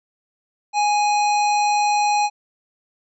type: harmonic tone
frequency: 830.6 Hz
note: G#5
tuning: in tune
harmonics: 1 / 3 / 5 / 7 / 9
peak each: -16 / -26 / -30 / -33 / -35 dBFS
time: 0.73-2.3 s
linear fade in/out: 50 ms
effects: none